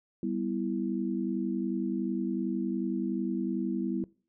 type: chord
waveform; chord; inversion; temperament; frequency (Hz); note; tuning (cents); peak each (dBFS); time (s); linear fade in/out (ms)
sine; E minor; first; equal; 196 / 246.9 / 329.6; G3 / B3 / E4; 0 / 0 / 0; -33; 0.23-4.04; 2
effects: noise-tail reverb RT60 0.4 s tail -22 dB re dry